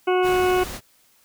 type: harmonic tone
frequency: 366.1 Hz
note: F#4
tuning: 18 cents flat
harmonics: 1 / 2 / 3 / 4 / 6 / 7 / 8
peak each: -18 / -24 / -28 / -30 / -34 / -35 / -36 dBFS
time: 0.07-0.64 s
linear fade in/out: 10 ms
type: noise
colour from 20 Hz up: pink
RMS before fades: -33 dBFS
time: 0.22-0.81 s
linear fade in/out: 50 ms
effects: white hiss -59 dBFS RMS until 1.24 s